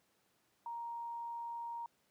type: tone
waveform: sine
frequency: 936 Hz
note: A#5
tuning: 7 cents sharp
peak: -40 dBFS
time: 0.66-1.86 s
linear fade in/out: 2 ms
effects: pink hiss -75 dBFS RMS until 2.1 s + high-pass 150 Hz 12 dB/octave